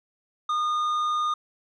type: tone with tanh clipping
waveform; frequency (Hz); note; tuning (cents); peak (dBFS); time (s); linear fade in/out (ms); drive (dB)
triangle; 1222; D#6; -32; -24; 0.49-1.34; 5; 11
effects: none